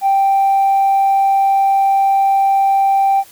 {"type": "tone with tanh clipping", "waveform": "triangle", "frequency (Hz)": 784, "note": "G5", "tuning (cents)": 0, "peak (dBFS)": -10, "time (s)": [0.01, 3.24], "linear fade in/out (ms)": 50, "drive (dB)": 5, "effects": ["white hiss -43 dBFS RMS until 3.31 s"]}